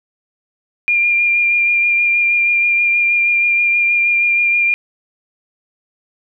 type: tone with vibrato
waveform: sine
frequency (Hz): 2400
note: D7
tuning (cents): +37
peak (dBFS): -11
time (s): 0.88-4.74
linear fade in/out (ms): 0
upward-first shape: sine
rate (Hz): 6.3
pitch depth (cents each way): 16
effects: none